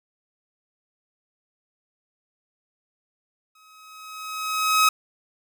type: tone with exponential growth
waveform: sawtooth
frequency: 1273 Hz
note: D#6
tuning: 39 cents sharp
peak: -10 dBFS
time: 3.55-4.89 s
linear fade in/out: 5 ms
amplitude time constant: 290 ms
effects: none